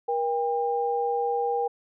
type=tone pair together; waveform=sine; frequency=475.7 / 800 Hz; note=A#4 / G5; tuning=+35 / +35 cents; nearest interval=major sixth; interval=900 cents; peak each=-26 dBFS; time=0.08-1.68 s; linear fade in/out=10 ms; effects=none